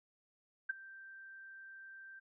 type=tone with ADSR envelope; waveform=sine; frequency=1568 Hz; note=G6; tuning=in tune; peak=-30 dBFS; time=0.69-2.2 s; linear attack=10 ms; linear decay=15 ms; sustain=-20 dB; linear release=15 ms; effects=none